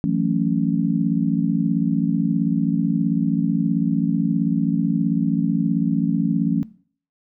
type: chord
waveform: sine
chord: F# minor seventh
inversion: third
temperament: just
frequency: 166.5 / 185 / 222 / 277.5 Hz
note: E3 / F#3 / A3 / C#4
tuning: +18 / 0 / +16 / +2 cents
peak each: -23 dBFS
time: 0.04-6.63 s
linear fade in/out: 0 ms
effects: noise-tail reverb RT60 0.5 s tail -20 dB re dry